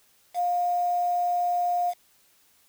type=tone with quantisation; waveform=sine; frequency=708 Hz; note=F5; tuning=23 cents sharp; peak=-22 dBFS; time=0.34-1.94 s; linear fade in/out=50 ms; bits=7; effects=white hiss -62 dBFS RMS until 2.68 s